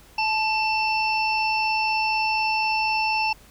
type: harmonic tone with a mistuned harmonic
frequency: 892 Hz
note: A5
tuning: 23 cents sharp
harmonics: 1 / 3 / 5 / 6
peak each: -23 / -24 / -37 / -31 dBFS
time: 0.18-3.33 s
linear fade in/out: 5 ms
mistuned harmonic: 1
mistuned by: -39 cents
effects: added 50 Hz sine -52 dBFS peak until 3.5 s + pink hiss -52 dBFS RMS until 3.5 s